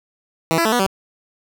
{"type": "tone with pitch steps", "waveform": "10% pulse", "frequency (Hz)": [162.9, 334.7, 219.1, 243.8, 192.5], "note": ["E3", "E4", "A3", "B3", "G3"], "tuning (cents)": [-20, 26, -7, -22, -31], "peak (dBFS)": -7, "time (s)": [0.51, 0.865], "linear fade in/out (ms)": 0, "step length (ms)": 71, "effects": []}